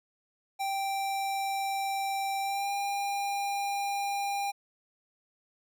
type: tone with pitch glide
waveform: square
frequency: 784 to 801.4 Hz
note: G5 to G5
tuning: 0 to +38 cents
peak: -30 dBFS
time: 0.59-4.52 s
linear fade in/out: 20 ms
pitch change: +38 cents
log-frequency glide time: 2.41-2.71 s
effects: none